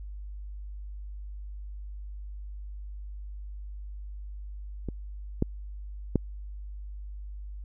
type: clicks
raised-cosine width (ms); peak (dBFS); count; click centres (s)
3; -20 / -11 / -9; 3; 4.887 / 5.424 / 6.157
effects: added 50 Hz sine -37 dBFS peak until 7.64 s